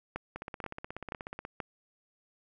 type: two click trains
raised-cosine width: 0.5 ms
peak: -20 / -24 dBFS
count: 4 / 19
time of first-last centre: 0.16-1.602 / 0.36-1.451 s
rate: 2.08 / 16.5 Hz
effects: none